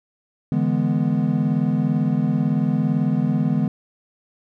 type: chord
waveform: triangle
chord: E dominant seventh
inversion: third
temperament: equal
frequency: 146.83 / 164.81 / 207.7 / 246.9 Hz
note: D3 / E3 / G#3 / B3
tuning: 0 / 0 / 0 / 0 cents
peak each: -21 dBFS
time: 0.52-3.68 s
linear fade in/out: 2 ms
effects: none